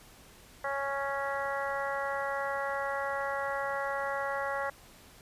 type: harmonic tone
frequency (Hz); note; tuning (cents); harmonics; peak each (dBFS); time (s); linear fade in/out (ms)
277.2; C#4; 0; 2 / 3 / 4 / 5 / 6 / 7; -35 / -37 / -38 / -39 / -40 / -40; 0.64-4.7; 5
effects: pink hiss -55 dBFS RMS until 5.21 s + resampled to 32000 Hz